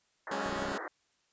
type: band-pass noise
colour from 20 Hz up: white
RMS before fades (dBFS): -40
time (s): 0.27-0.88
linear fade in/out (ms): 2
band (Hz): 300 to 1900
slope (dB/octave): 96
type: chord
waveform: 10% pulse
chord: F# suspended second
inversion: none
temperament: equal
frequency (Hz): 185 / 207.7 / 277.2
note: F#3 / G#3 / C#4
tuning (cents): 0 / 0 / 0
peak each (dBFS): -34 / -30 / -30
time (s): 0.31-0.78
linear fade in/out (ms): 5
type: clicks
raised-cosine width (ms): 2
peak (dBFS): -28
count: 9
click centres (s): 0.461 / 0.495 / 0.526 / 0.562 / 0.593 / 0.624 / 0.655 / 0.685 / 0.718
effects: white hiss -73 dBFS RMS until 1.32 s + resampled to 16000 Hz